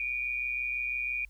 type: tone pair together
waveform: sine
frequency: 2320 / 2446 Hz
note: D7 / D#7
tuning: -22 / -30 cents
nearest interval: minor second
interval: 92 cents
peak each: -35 / -31 dBFS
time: 0-1.25 s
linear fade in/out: 2 ms
effects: added 50 Hz sine -50 dBFS peak until 1.29 s + white hiss -70 dBFS RMS until 1.29 s